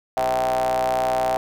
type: ring-modulated tone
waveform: square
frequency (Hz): 61.74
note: B1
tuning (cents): 0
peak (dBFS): -17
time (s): 0.17-1.37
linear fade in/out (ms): 0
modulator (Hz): 710
effects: none